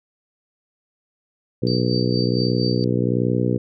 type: harmonic tone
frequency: 61.3 Hz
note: B1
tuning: 12 cents flat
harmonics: 2 / 3 / 4 / 5 / 6 / 7 / 8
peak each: -22 / -24 / -25 / -26 / -27 / -27 / -28 dBFS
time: 1.62-3.58 s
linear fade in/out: 10 ms
type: tone with tremolo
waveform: sine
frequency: 4627 Hz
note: D8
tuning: 27 cents flat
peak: -25 dBFS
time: 1.67-2.84 s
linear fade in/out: 0 ms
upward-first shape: sine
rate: 4.3 Hz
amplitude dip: 70%
effects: none